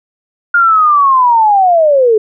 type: linear sweep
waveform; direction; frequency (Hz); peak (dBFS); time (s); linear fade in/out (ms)
sine; down; 1423 to 416.8; -5; 0.54-2.18; 5
effects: none